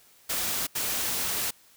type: noise bursts at uneven times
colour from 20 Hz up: white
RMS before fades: -29 dBFS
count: 2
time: 0.29-0.67 / 0.75-1.51 s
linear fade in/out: 10 ms
effects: white hiss -58 dBFS RMS until 1.76 s